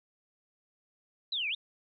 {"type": "exponential two-way sweep", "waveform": "sine", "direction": "down then up", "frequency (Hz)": [4083, 2248, 3822], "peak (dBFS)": -30, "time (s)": [1.32, 1.55], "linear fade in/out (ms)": 5, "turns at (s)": 1.49, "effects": []}